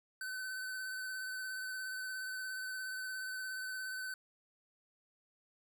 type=tone with vibrato; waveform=square; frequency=1521 Hz; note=F#6; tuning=47 cents sharp; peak=-40 dBFS; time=0.21-4.14 s; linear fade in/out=2 ms; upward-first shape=sine; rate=17 Hz; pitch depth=22 cents each way; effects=none